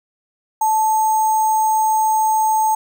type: tone with sample-and-hold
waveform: sine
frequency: 873 Hz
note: A5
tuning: 14 cents flat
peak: -13 dBFS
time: 0.61-2.75 s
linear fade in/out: 5 ms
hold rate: 7350 Hz
effects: none